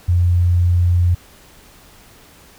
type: tone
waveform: sine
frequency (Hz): 88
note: F2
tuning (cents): +14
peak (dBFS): -11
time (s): 0.08-1.15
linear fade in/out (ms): 10
effects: pink hiss -46 dBFS RMS until 2.58 s